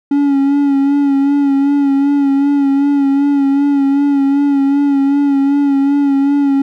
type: tone with vibrato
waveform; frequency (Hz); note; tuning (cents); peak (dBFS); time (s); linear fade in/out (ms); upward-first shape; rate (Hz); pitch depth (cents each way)
triangle; 280; C#4; +18; -7; 0.11-6.62; 5; sine; 2.6; 37
effects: none